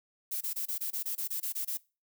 violet noise bursts, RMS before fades -34 dBFS, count 12, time 0.31-1.774 s, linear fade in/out 10 ms, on 100 ms, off 24 ms, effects noise-tail reverb RT60 0.3 s tail -22 dB re dry

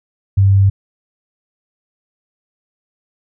sine tone, 98 Hz, G2, in tune, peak -7 dBFS, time 0.37-0.7 s, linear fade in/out 10 ms, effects none

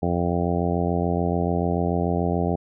harmonic tone, 86.9 Hz, F2, 8 cents flat, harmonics 1 / 2 / 3 / 4 / 5 / 6 / 7 / 8 / 9, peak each -27 / -25 / -29 / -30 / -29 / -35 / -32 / -31 / -32 dBFS, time 0.02-2.56 s, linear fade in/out 10 ms, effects none

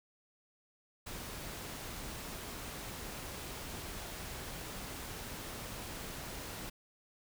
pink noise, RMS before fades -44 dBFS, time 1.06-6.7 s, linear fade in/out 10 ms, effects none

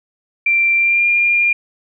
sine tone with pitch glide, 2359 to 2404 Hz, D7 to D7, +7 to +40 cents, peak -11 dBFS, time 0.46-1.53 s, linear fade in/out 5 ms, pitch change +33 cents, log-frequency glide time 0.76-1.07 s, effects none

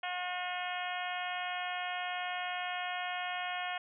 harmonic tone, 360.1 Hz, F#4, 47 cents flat, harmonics 2 / 3 / 4 / 5 / 6 / 7 / 8 / 9, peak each -38 / -45 / -43 / -43 / -44 / -45 / -45 / -47 dBFS, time 0.03-3.78 s, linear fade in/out 5 ms, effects none

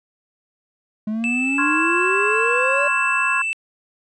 triangle exponential sweep, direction up, 211 to 587 Hz, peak -19 dBFS, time 1.07-2.88 s, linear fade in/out 5 ms
triangle tone with pitch glide, 2637 to 2652 Hz, E7 to E7, 0 to +10 cents, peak -19 dBFS, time 1.24-3.53 s, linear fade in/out 0 ms, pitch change +10 cents, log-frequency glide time 1.59-1.85 s
sine chord, Db major seventh, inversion third, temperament equal, 1046.5 / 1108.7 / 1396.9 / 1661.2 Hz, C6 / Db6 / F6 / Ab6, 0 / 0 / 0 / 0 cents, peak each -23 / -27 / -25 / -23 dBFS, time 1.58-3.42 s, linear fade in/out 5 ms
effects resampled to 22050 Hz

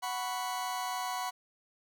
40% pulse chord, F# suspended fourth, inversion none, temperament just, 740 / 986.7 / 1110 Hz, F#5 / B5 / C#6, 0 / -2 / +2 cents, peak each -36 / -36 / -40 dBFS, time 0.02-1.31 s, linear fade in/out 20 ms, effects 11-bit

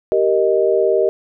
sine chord, Eb major, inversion first, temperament just, 388.9 / 466.7 / 622.3 Hz, G4 / Bb4 / Eb5, -14 / +2 / 0 cents, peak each -16 / -17 / -17 dBFS, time 0.12-1.09 s, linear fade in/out 0 ms, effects none

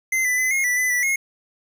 square tone with pitch steps, 2068 / 1993 / 2025 / 2150 / 1970 / 2007 / 1964 / 2159 Hz, C7 / B6 / B6 / C7 / B6 / B6 / B6 / C#7, -21 / +15 / +43 / +47 / -5 / +27 / -10 / -46 cents, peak -19 dBFS, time 0.12-1.16 s, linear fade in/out 5 ms, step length 130 ms, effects none

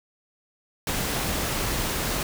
pink noise, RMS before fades -27 dBFS, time 0.87-2.23 s, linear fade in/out 2 ms, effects none

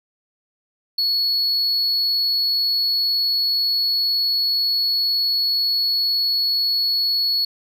triangle tone, 4381 Hz, C#8, 21 cents flat, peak -16 dBFS, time 0.98-7.45 s, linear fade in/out 5 ms, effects none

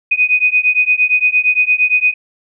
sine beating tone pair, 2489 / 2497.7 Hz, D#7 / D#7, 0 / +6 cents, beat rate 8.7 Hz, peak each -13 dBFS, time 0.11-2.14 s, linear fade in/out 10 ms, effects none

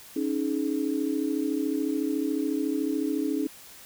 sine chord, C# suspended second, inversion none, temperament equal with one note detuned, 277.2 / 311.1 / 423.5 Hz, C#4 / D#4 / G#4, 0 / 0 / +34 cents, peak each -28 / -28 / -33 dBFS, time 0.16-3.47 s, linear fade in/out 5 ms, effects white hiss -48 dBFS RMS until 3.85 s

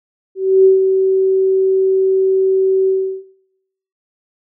sine tone with ADSR envelope, 381.4 Hz, G4, 47 cents flat, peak -4 dBFS, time 0.35-3.24 s, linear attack 300 ms, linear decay 140 ms, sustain -6 dB, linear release 360 ms, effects noise-tail reverb RT60 0.8 s tail -17 dB re dry

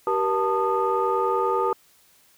sine tone cluster, 386.6 / 476.8 / 886 / 1230 Hz, G4 / A#4 / A5 / D#6, -24 / +39 / +12 / -20 cents, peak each -25 dBFS, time 0.07-1.73 s, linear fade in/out 2 ms, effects tanh soft clip ceiling -11 dBFS + white hiss -58 dBFS RMS until 2.37 s

